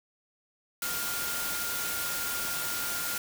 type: tone in noise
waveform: sine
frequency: 1408 Hz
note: F6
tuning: 14 cents sharp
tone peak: -37 dBFS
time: 0.82-3.18 s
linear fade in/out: 2 ms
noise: white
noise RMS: -33 dBFS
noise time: 0.82-3.18 s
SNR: -7 dB
effects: none